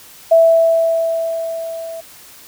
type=tone with level ramp; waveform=sine; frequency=659 Hz; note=E5; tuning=1 cent flat; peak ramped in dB=-5 to -26 dBFS; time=0.31-2.01 s; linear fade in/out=10 ms; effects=white hiss -41 dBFS RMS until 2.47 s